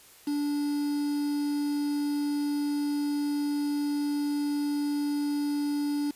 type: tone with quantisation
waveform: triangle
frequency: 290.6 Hz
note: D4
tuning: 18 cents flat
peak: -24 dBFS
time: 0.27-6.11 s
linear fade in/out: 5 ms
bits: 7
effects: white hiss -54 dBFS RMS until 6.15 s + resampled to 32000 Hz